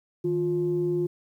sine tone pair together, 157.1 / 352.7 Hz, D#3 / F4, +17 / +17 cents, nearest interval octave + major second, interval 1400 cents, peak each -29 / -23 dBFS, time 0.24-1.07 s, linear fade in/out 10 ms, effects tanh soft clip ceiling -16 dBFS + 10-bit

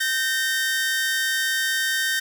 sawtooth tone pair together, 1551.7 / 1835 Hz, G6 / A#6, -18 / -28 cents, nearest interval minor third, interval 290 cents, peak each -21 / -20 dBFS, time 0-2.2 s, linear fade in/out 10 ms, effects none

